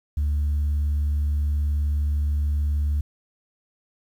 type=tone with vibrato; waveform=sine; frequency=73.42 Hz; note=D2; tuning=in tune; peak=-18 dBFS; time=0.17-3.01 s; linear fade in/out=5 ms; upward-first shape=triangle; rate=19 Hz; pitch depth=16 cents each way; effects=tanh soft clip ceiling -18 dBFS + 9-bit